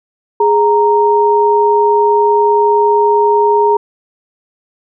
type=tone pair together; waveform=sine; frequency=415.3 / 930.4 Hz; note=G#4 / A#5; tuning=0 / -4 cents; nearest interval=octave + major second; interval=1396 cents; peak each=-10 dBFS; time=0.4-3.77 s; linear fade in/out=5 ms; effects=none